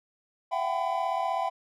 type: tone cluster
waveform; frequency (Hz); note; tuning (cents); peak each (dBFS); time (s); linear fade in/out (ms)
triangle; 672 / 751 / 787 / 1006; E5 / F#5 / G5 / B5; +33 / +26 / +7 / +32; -30; 0.51-1.5; 20
effects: none